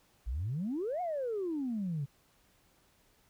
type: exponential two-way sweep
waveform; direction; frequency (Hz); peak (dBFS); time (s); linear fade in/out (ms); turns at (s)
sine; up then down; 51.91 to 741 to 133.8; -31; 0.26-2.06; 20; 1.01
effects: tanh soft clip ceiling -28 dBFS + pink hiss -68 dBFS RMS until 3.29 s